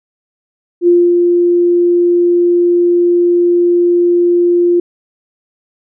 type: tone with ADSR envelope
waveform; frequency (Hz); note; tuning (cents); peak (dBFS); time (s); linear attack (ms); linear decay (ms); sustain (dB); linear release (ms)
sine; 349.2; F4; 0; -4; 0.81-4.8; 65; 250; -3; 4
effects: none